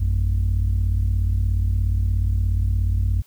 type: tone pair together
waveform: sine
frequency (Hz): 54.17 / 91.1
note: A1 / F#2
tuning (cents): -26 / -26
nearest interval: major sixth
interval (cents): 900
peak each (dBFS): -18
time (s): 0-3.22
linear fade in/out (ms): 10
effects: tanh soft clip ceiling -14 dBFS + white hiss -57 dBFS RMS until 3.26 s